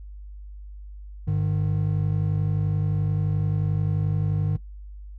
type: tone pair together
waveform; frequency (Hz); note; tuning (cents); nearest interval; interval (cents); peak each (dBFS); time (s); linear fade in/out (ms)
triangle; 100.9 / 152.38; G#2 / D#3; -49 / -36; perfect fifth; 713; -22; 1.27-4.57; 10
effects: noise-tail reverb RT60 0.1 s tail -18 dB re dry + added 50 Hz sine -37 dBFS peak until 5.18 s